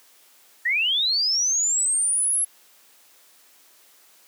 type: linear sweep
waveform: sine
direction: up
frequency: 1813 to 11170 Hz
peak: -19 dBFS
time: 0.65-2.45 s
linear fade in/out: 10 ms
effects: white hiss -55 dBFS RMS until 4.27 s + high-pass 300 Hz 12 dB/octave